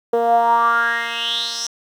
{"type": "tone with band-pass filter sweep", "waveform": "10% pulse", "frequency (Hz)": 233.1, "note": "A#3", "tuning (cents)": 0, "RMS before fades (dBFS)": -18, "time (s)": [0.13, 1.67], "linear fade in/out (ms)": 5, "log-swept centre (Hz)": [500, 5800], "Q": 6.3, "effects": ["8-bit"]}